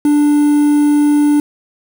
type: tone with quantisation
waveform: triangle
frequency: 293.7 Hz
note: D4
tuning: in tune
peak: -6 dBFS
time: 0.05-1.4 s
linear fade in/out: 2 ms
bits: 5
effects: none